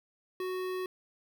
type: tone with notch filter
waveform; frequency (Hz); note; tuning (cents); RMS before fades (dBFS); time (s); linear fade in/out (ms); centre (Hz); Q
square; 370; F#4; 0; -35; 0.4-0.86; 2; 7200; 0.89
effects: none